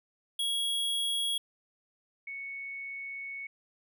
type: tone pair in turn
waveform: square / sine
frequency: 3320 / 2216 Hz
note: G#7 / C#7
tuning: -1 / -1 cents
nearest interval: perfect fifth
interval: 700 cents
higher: first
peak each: -29 / -37 dBFS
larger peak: first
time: 0.39-1.38 / 2.27-3.47 s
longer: second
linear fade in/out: 5 ms
effects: none